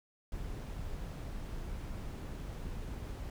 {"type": "noise", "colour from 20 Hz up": "brown", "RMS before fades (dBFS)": -41, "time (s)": [0.32, 3.3], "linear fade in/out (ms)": 2, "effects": []}